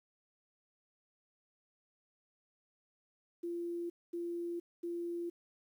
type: tone bursts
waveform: sine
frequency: 343.8 Hz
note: F4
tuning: 27 cents flat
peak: -36 dBFS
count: 3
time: 3.43-5.3 s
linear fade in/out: 10 ms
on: 470 ms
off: 230 ms
effects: 11-bit